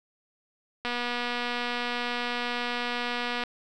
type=click train; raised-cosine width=0.3 ms; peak=-15 dBFS; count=627; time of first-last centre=0.85-3.437 s; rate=242 Hz; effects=none